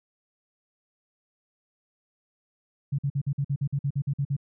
sine tone bursts, 140 Hz, C#3, 18 cents sharp, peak -23 dBFS, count 13, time 2.92-4.366 s, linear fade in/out 10 ms, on 66 ms, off 49 ms, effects none

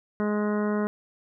harmonic tone, 209.2 Hz, G#3, 13 cents sharp, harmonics 1 / 2 / 3 / 4 / 5 / 6 / 7 / 8 / 9, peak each -25 / -29 / -34 / -42 / -37 / -40 / -39 / -51 / -44 dBFS, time 0.2-0.87 s, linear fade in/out 0 ms, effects none

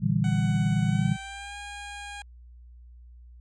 sine chord, E half-diminished seventh, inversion second, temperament equal, 116.54 / 146.83 / 164.81 / 196 Hz, Bb2 / D3 / E3 / G3, 0 / 0 / 0 / 0 cents, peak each -27 dBFS, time 0-1.17 s, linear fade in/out 50 ms
15% pulse tone with pitch glide, 747 to 814.6 Hz, F#5 to G#5, +16 to -34 cents, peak -31 dBFS, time 0.24-2.22 s, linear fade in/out 2 ms, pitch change +150 cents, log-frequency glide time 0.85-1.57 s
effects added 60 Hz sine -46 dBFS peak until 3.4 s + resampled to 22050 Hz

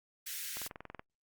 white high-pass noise, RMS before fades -41 dBFS, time 0.26-0.68 s, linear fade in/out 10 ms, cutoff 1500 Hz, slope 48 dB/octave
click train, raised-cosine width 0.5 ms, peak -29 dBFS, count 10, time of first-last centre 0.57-0.995 s, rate 21.2 Hz
effects noise-tail reverb RT60 0.1 s tail -25 dB re dry + Opus 48 kbps

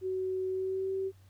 sine tone with pitch glide, 374.8 to 383.8 Hz, F#4 to G4, +22 to -37 cents, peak -30 dBFS, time 0.01-1.12 s, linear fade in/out 50 ms, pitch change +41 cents, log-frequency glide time 0.48-0.92 s, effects added 95 Hz sine -55 dBFS peak until 1.29 s + pink hiss -68 dBFS RMS until 1.29 s

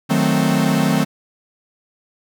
45% pulse chord, D# diminished seventh, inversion none, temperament equal, 155.56 / 185 / 220 / 261.6 Hz, D#3 / F#3 / A3 / C4, 0 / 0 / 0 / 0 cents, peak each -20 dBFS, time 0.09-1.05 s, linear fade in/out 20 ms, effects none

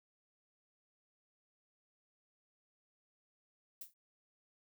violet noise with exponential decay, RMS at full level -42 dBFS, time 3.81-3.94 s, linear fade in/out 5 ms, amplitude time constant 28 ms, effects none

